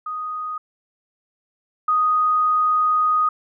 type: tone pair in turn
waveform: sine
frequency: 1244.5 / 1244.5 Hz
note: D#6 / D#6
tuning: 0 / 0 cents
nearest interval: unison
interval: 0 cents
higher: neither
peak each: -25 / -15 dBFS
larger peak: second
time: 0.06-0.58 / 1.88-3.29 s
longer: second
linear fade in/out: 5 ms
effects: none